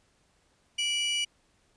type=tone pair together; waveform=40% pulse; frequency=2327 / 2932 Hz; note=D7 / F#7; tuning=-17 / -16 cents; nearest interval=major third; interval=401 cents; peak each=-32 / -27 dBFS; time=0.78-1.25 s; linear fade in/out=10 ms; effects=pink hiss -68 dBFS RMS until 1.76 s + resampled to 22050 Hz